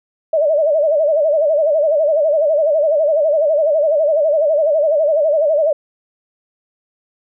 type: tone with vibrato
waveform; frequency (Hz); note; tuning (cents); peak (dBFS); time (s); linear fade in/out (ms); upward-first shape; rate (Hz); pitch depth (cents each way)
sine; 610; D#5; -34; -11; 0.33-5.73; 5; sine; 12; 120
effects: none